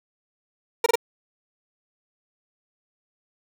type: tone bursts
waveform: 30% pulse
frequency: 466.2 Hz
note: A#4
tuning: in tune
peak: -13 dBFS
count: 3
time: 0.84-0.956 s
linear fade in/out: 5 ms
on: 22 ms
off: 25 ms
effects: none